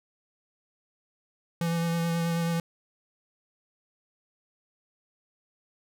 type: tone with vibrato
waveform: square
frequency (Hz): 168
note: E3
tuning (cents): +33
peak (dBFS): -26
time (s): 1.61-2.6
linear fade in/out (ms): 2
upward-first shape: sine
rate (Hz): 9.3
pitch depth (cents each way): 16
effects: none